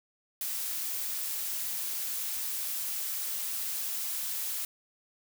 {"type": "noise", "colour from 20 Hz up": "blue", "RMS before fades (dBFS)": -34, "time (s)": [0.41, 4.65], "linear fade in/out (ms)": 2, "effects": []}